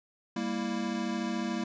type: chord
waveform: square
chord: E diminished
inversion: first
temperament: equal with one note detuned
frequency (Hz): 199.31 / 233.1 / 329.6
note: G3 / Bb3 / E4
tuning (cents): +29 / 0 / 0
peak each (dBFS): -36 / -34 / -37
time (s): 0.36-1.64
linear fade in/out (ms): 5
effects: resampled to 16000 Hz